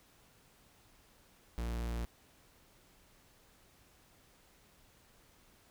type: tone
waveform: 45% pulse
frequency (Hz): 58.27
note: A#1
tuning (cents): 0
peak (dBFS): -35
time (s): 1.58-2.05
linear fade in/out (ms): 0
effects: pink hiss -65 dBFS RMS until 5.7 s